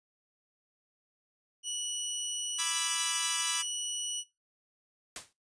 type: tone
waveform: 15% pulse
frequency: 2943 Hz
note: F#7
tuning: 10 cents flat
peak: -26 dBFS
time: 1.63-4.24 s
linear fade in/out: 50 ms
type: chord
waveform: 5% pulse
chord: E dominant seventh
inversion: second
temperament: equal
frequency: 987.8 / 1174.7 / 1318.5 / 1661.2 Hz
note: B5 / D6 / E6 / G#6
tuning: 0 / 0 / 0 / 0 cents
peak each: -24 dBFS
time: 2.58-3.63 s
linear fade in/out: 20 ms
type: noise with exponential decay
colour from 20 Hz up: white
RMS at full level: -35 dBFS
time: 5.16-5.33 s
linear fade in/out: 2 ms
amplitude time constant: 35 ms
effects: noise-tail reverb RT60 0.2 s tail -17 dB re dry + resampled to 22050 Hz